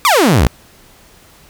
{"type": "exponential sweep", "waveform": "sawtooth", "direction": "down", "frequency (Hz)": [1244.5, 51.91], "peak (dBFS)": -4, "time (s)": [0.05, 0.47], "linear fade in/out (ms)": 0, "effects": ["pink hiss -45 dBFS RMS until 1.49 s"]}